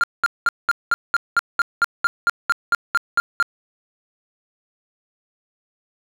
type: tone bursts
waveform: triangle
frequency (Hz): 1396.9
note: F6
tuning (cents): 0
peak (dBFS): -11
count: 16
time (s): 0.01-3.426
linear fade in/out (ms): 0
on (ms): 26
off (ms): 200
effects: none